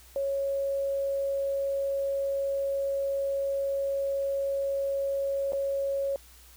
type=tone with dropouts; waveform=sine; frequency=552 Hz; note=C#5; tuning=7 cents flat; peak=-26 dBFS; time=0.16-6.16 s; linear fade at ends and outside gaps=1 ms; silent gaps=5.522-5.532 s; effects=added 60 Hz sine -54 dBFS peak until 6.56 s + white hiss -55 dBFS RMS until 6.56 s